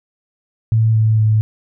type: tone with pitch steps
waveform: sine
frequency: 111.5 / 109.9 / 108.6 Hz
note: A2 / A2 / A2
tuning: +23 / -2 / -22 cents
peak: -10 dBFS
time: 0.72-1.41 s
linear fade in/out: 0 ms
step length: 230 ms
effects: none

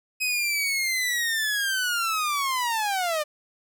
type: linear sweep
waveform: sawtooth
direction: down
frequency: 2537 to 587.3 Hz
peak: -20 dBFS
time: 0.2-3.24 s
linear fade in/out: 20 ms
effects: none

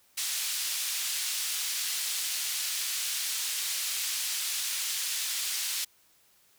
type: band-pass noise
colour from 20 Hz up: pink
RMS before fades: -32 dBFS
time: 0.17-5.85 s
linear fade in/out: 10 ms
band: 3400 to 14000 Hz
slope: 12 dB/octave
effects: white hiss -64 dBFS RMS until 6.58 s

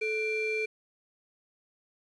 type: ring-modulated tone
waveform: triangle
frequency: 964 Hz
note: B5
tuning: 42 cents flat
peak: -23 dBFS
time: 0.01-0.66 s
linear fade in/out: 10 ms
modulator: 1400 Hz
effects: resampled to 22050 Hz + 10-bit

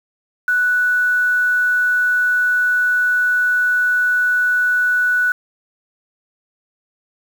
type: tone with quantisation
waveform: sine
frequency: 1480 Hz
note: F#6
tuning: in tune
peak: -13 dBFS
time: 0.48-5.32 s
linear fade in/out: 2 ms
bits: 6
effects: none

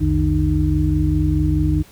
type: tone cluster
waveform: sine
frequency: 61.3 / 86.1 / 152.3 / 306.1 Hz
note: B1 / F2 / D#3 / D#4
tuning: -12 / -24 / -37 / -28 cents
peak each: -20 dBFS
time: 0-1.83 s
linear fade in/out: 20 ms
effects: pink hiss -47 dBFS RMS until 1.91 s

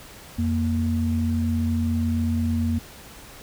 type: tone pair together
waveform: sine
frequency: 87.31 / 233.1 Hz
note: F2 / A#3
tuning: 0 / 0 cents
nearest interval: octave + perfect fourth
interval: 1700 cents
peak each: -23 dBFS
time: 0.38-2.79 s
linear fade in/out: 10 ms
effects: pink hiss -44 dBFS RMS until 3.42 s

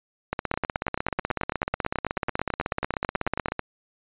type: two click trains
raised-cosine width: 0.5 ms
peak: -11 / -10 dBFS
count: 29 / 53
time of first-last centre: 0.54-3.593 / 0.33-3.52 s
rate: 9.17 / 16.3 Hz
effects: resampled to 8000 Hz

